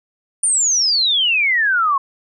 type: exponential sweep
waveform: sine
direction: down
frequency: 9430 to 1067 Hz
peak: -13 dBFS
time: 0.43-1.98 s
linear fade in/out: 5 ms
effects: none